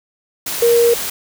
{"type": "tone in noise", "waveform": "sine", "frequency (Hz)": 470.4, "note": "A#4", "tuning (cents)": 16, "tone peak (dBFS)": -9, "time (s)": [0.62, 0.94], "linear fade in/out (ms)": 5, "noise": "white", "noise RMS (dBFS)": -23, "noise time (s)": [0.46, 1.1], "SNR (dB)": 11, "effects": []}